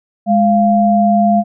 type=tone pair together; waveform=sine; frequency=207.7 / 693.4 Hz; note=G#3 / F5; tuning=0 / -13 cents; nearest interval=octave + major sixth; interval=2087 cents; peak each=-11 dBFS; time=0.26-1.44 s; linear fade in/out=50 ms; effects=none